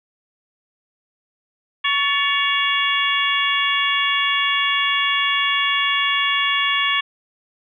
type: harmonic tone with a mistuned harmonic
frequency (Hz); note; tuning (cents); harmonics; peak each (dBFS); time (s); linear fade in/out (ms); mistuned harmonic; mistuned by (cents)
560; C#5; +18; 2 / 3 / 4 / 5 / 6; -23 / -23 / -23 / -23 / -23; 1.84-7.01; 10; 3; +67
effects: none